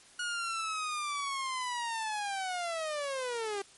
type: linear sweep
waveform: sawtooth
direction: down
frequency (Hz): 1452 to 389.8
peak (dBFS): -29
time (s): 0.19-3.62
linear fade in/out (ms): 5
effects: white hiss -57 dBFS RMS until 3.77 s + MP3 48 kbps